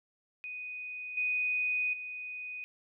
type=tone with level steps; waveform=sine; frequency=2489 Hz; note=D#7; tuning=in tune; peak=-38 / -28 / -38 dBFS; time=0.44-2.64 s; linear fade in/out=0 ms; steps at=1.17 / 1.93 s; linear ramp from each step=5 ms; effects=none